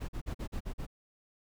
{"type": "noise bursts", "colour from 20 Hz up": "brown", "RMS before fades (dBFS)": -36, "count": 7, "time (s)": [0, 0.866], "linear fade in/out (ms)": 20, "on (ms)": 86, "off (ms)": 44, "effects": []}